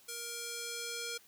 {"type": "tone with band-pass filter sweep", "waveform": "square", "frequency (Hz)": 470, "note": "A#4", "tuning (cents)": 14, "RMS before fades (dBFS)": -41, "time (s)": [0.08, 1.18], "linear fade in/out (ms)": 10, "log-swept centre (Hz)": [9300, 5500], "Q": 0.73, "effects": ["white hiss -62 dBFS RMS until 1.27 s"]}